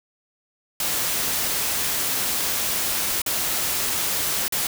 white noise with dropouts, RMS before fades -24 dBFS, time 0.8-4.67 s, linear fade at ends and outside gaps 2 ms, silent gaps 3.218-3.262 / 4.481-4.523 s, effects none

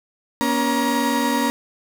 35% pulse tone cluster, 239.4 / 280.8 / 947 Hz, A#3 / C#4 / A#5, +46 / +22 / +27 cents, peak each -21 dBFS, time 0.41-1.5 s, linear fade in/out 0 ms, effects none

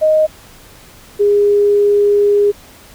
sine tone pair in turn, 622.3 / 409.3 Hz, D#5 / G#4, 0 / -25 cents, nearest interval perfect fifth, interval 725 cents, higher first, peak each -8 dBFS, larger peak neither, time 0.01-0.27 / 1.19-2.52 s, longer second, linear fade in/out 20 ms, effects pink hiss -41 dBFS RMS until 2.94 s

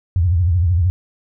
sine tone with vibrato, 87.31 Hz, F2, in tune, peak -12 dBFS, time 0.16-0.9 s, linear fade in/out 0 ms, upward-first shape triangle, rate 13 Hz, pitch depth 190 cents each way, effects none

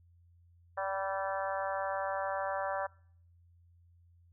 harmonic tone with a mistuned harmonic, 193.5 Hz, G3, 22 cents flat, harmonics 3 / 4 / 5 / 6 / 7 / 8 / 9, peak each -36 / -38 / -40 / -42 / -43 / -44 / -45 dBFS, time 0.77-2.87 s, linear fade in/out 10 ms, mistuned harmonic 5, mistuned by +22 cents, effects noise-tail reverb RT60 0.6 s tail -24 dB re dry + added 86 Hz sine -60 dBFS peak until 4.32 s

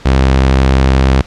sawtooth tone with vibrato, 66.1 Hz, C2, 18 cents sharp, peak -3 dBFS, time 0.05-1.22 s, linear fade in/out 10 ms, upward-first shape sine, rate 11 Hz, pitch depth 13 cents each way, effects pink hiss -37 dBFS RMS until 1.26 s + low-pass 5000 Hz 12 dB/octave

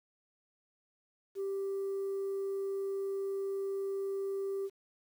sine tone, 392 Hz, G4, in tune, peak -31 dBFS, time 1.35-4.7 s, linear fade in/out 50 ms, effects tanh soft clip ceiling -31 dBFS + 10-bit

